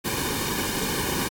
pink noise with comb filter, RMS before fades -27 dBFS, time 0.04-1.29 s, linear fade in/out 20 ms, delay 1.5 ms, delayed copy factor -0.75, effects AAC 64 kbps

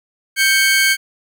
sawtooth tone pair together, 1567.7 / 2217 Hz, G6 / C#7, 0 / 0 cents, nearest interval tritone, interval 600 cents, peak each -11 dBFS, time 0.36-0.97 s, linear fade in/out 50 ms, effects none

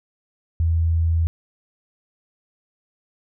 sine tone, 82.41 Hz, E2, in tune, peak -16 dBFS, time 0.6-1.27 s, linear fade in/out 0 ms, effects none

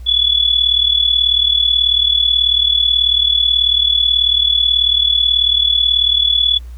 sine tone with amplitude modulation, 3420 Hz, A7, 50 cents flat, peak -7 dBFS, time 0.06-6.59 s, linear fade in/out 20 ms, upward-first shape sine, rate 38.3 Hz, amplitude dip 75%, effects added 60 Hz sine -28 dBFS peak until 6.77 s + pink hiss -51 dBFS RMS until 6.77 s

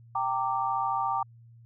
sine chord, G minor, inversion none, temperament equal with one note detuned, 784 / 917.9 / 1174.7 Hz, G5 / Bb5 / D6, 0 / -27 / 0 cents, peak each -30 dBFS, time 0.15-1.23 s, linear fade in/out 5 ms, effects added 116 Hz sine -50 dBFS peak until 1.65 s

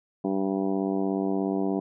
harmonic tone, 96.8 Hz, G2, 21 cents flat, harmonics 2 / 3 / 4 / 5 / 6 / 7 / 8 / 9 / 10, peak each -29 / -28 / -30 / -37 / -44 / -35 / -40 / -47 / -44 dBFS, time 0.24-1.8 s, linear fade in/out 5 ms, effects none

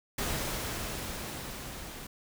pink noise with level ramp, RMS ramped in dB -32 to -44 dBFS, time 0.18-2.07 s, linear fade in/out 5 ms, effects none

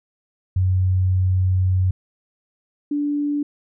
sine tone pair in turn, 92.8 / 291.1 Hz, F#2 / D4, +6 / -15 cents, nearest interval octave + minor sixth, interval 1979 cents, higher second, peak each -15 / -19 dBFS, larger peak first, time 0.56-1.91 / 2.91-3.43 s, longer first, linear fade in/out 5 ms, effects none

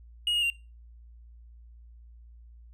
triangle tone with pitch steps, 2880 / 2864 / 2774 Hz, F#7 / F7 / F7, -47 / +43 / -12 cents, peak -22 dBFS, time 0.27-0.501 s, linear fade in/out 2 ms, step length 77 ms, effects noise-tail reverb RT60 0.3 s tail -23 dB re dry + added 58 Hz sine -48 dBFS peak until 2.73 s

